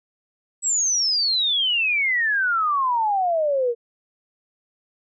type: exponential sweep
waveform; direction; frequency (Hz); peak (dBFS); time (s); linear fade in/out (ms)
sine; down; 7902 to 460; -18; 0.62-3.75; 50
effects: none